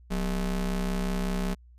square ring-modulated tone, 108.2 Hz, A2, 29 cents flat, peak -24 dBFS, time 0.1-1.55 s, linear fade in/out 20 ms, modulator 75.5 Hz, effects added 60 Hz sine -50 dBFS peak until 1.78 s + resampled to 32000 Hz

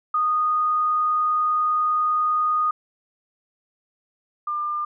sine tone pair in turn, 1235 / 1199.1 Hz, D#6 / D6, -13 / +36 cents, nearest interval minor second, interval 51 cents, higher first, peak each -18 / -23 dBFS, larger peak first, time 0.14-2.71 / 4.47-4.85 s, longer first, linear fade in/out 5 ms, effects none

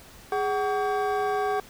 triangle tone cluster, 414.1 / 754 / 1133 / 1592 Hz, G#4 / F#5 / C#6 / G6, -5 / +32 / +37 / +26 cents, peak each -25 / -25 / -31 / -34 dBFS, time 0.32-1.6 s, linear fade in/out 2 ms, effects pink hiss -49 dBFS RMS until 1.69 s

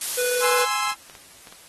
blue noise, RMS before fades -25 dBFS, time 0.01-0.63 s, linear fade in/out 2 ms
square tone, 493.9 Hz, B4, in tune, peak -23 dBFS, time 0.17-0.66 s, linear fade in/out 20 ms
sawtooth chord, Ab augmented, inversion none, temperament equal, 830.6 / 1046.5 / 1318.5 Hz, Ab5 / C6 / E6, 0 / 0 / 0 cents, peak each -25 / -22 / -23 dBFS, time 0.4-0.95 s, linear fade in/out 50 ms
clicks, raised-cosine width 0.2 ms, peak -25 dBFS, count 6, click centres 0.875 / 0.92 / 1.098 / 1.152 / 1.472 / 1.525 s
effects white hiss -48 dBFS RMS until 1.68 s + AAC 32 kbps

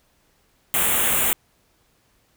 white band-stop noise, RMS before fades -20 dBFS, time 0.74-1.33 s, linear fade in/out 0 ms, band 3400 to 7300 Hz, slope 48 dB/octave, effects pink hiss -63 dBFS RMS until 2.36 s

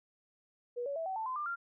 sine tone with pitch steps, 484.7 / 563.2 / 654.5 / 760.6 / 883.8 / 1027 / 1193.5 / 1386.9 Hz, B4 / C#5 / E5 / F#5 / A5 / C6 / D6 / F6, -32 / +27 / -13 / +48 / +7 / -33 / +28 / -12 cents, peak -34 dBFS, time 0.76-1.56 s, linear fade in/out 20 ms, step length 100 ms, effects none

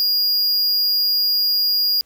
square tone, 4847 Hz, D#8, 46 cents flat, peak -16 dBFS, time 0-2.01 s, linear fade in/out 0 ms, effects pink hiss -60 dBFS RMS until 2.05 s

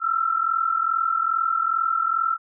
sine tone pair together, 1315 / 1357.4 Hz, E6 / F6, -5 / -50 cents, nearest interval minor second, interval 55 cents, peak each -23 / -22 dBFS, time 0-2.38 s, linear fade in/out 50 ms, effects none

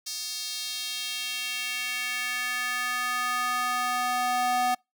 square tone with high-pass filter sweep, 247.8 Hz, B3, 6 cents sharp, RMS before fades -29 dBFS, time 0.06-4.75 s, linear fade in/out 10 ms, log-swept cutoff 5000 to 700 Hz, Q 2.2, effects noise-tail reverb RT60 0.2 s tail -26 dB re dry

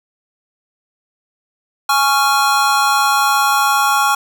square chord, Db major, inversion second, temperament just, 831.5 / 1108.7 / 1385.9 Hz, Ab5 / Db6 / F6, +2 / 0 / -14 cents, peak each -17 dBFS, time 1.89-4.15 s, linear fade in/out 5 ms, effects none

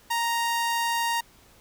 sawtooth tone, 932.3 Hz, A#5, in tune, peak -20 dBFS, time 0.1-1.21 s, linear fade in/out 10 ms, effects pink hiss -56 dBFS RMS until 1.6 s

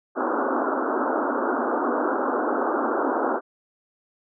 pink band-pass noise, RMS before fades -24 dBFS, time 0.15-3.41 s, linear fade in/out 50 ms, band 240 to 1500 Hz, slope 96 dB/octave, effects none

